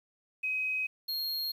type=tone pair in turn; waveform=sine / square; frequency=2528 / 4252 Hz; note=D#7 / C8; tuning=+27 / +27 cents; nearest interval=major sixth; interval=900 cents; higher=second; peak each=-29 / -32 dBFS; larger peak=first; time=0.43-0.87 / 1.08-1.52 s; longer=neither; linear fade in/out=10 ms; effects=10-bit